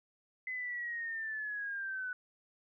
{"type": "linear sweep", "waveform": "sine", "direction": "down", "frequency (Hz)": [2038, 1484], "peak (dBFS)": -36, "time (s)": [0.47, 2.13], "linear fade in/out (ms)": 2, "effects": []}